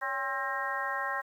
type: harmonic tone with a mistuned harmonic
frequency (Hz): 266.7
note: C4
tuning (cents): +33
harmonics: 2 / 3 / 4 / 5 / 6 / 7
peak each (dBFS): -41 / -38 / -35 / -40 / -37 / -36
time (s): 0.01-1.22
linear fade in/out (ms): 20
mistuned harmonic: 2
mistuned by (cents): +91
effects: 10-bit